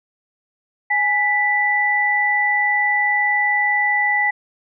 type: tone pair together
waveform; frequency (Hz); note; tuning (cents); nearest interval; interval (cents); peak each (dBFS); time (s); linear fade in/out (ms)
sine; 829.7 / 1975.5; G#5 / B6; -2 / 0; octave + minor third; 1502; -21 / -16; 0.9-4.31; 10
effects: none